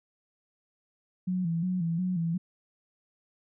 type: tone with vibrato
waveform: sine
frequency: 174.61 Hz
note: F3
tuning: in tune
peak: -26 dBFS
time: 1.27-2.38 s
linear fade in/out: 10 ms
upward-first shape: square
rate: 2.8 Hz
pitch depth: 83 cents each way
effects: none